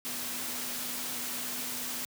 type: tone in noise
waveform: sine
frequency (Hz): 246.9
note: B3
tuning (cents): 0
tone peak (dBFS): -47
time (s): 0.05-2.05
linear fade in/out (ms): 0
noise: white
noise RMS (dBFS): -36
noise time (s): 0.05-2.05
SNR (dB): -14
effects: high-pass 100 Hz 12 dB/octave